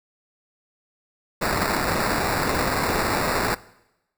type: noise with sample-and-hold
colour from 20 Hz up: violet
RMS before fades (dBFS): -23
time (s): 1.41-3.55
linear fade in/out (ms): 10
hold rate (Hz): 3150
effects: noise-tail reverb RT60 0.9 s tail -20 dB re dry